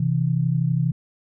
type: tone pair together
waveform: sine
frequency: 130.81 / 163.12 Hz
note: C3 / E3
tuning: 0 / -18 cents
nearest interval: major third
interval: 382 cents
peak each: -21 dBFS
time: 0-0.92 s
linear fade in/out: 5 ms
effects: none